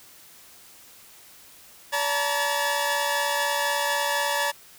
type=tone cluster; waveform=sawtooth; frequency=572 / 886 / 950 / 1712 Hz; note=D5 / A5 / A#5 / A6; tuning=-46 / +12 / +33 / -48 cents; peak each=-25 dBFS; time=1.92-4.52 s; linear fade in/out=20 ms; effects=white hiss -50 dBFS RMS until 4.78 s